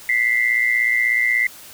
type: tone pair together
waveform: sine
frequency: 1975.5 / 2092 Hz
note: B6 / C7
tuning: 0 / -1 cents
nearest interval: minor second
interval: 99 cents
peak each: -18 dBFS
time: 0.09-1.47 s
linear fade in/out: 2 ms
effects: white hiss -41 dBFS RMS until 1.73 s